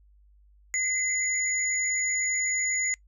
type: tone pair together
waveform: sine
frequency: 2042 / 6875 Hz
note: C7 / A8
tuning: -43 / -41 cents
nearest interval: octave + major sixth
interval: 2102 cents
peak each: -27 dBFS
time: 0.74-2.94 s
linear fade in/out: 0 ms
effects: noise-tail reverb RT60 0.1 s tail -23 dB re dry + added 50 Hz sine -55 dBFS peak until 3.07 s